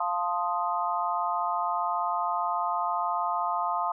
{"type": "chord", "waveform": "sine", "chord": "F dominant seventh", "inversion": "none", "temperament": "equal", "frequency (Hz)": [698.5, 880, 1046.5, 1244.5], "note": ["F5", "A5", "C6", "Eb6"], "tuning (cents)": [0, 0, 0, 0], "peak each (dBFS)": -31, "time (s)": [0, 3.92], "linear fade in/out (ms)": 5, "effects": []}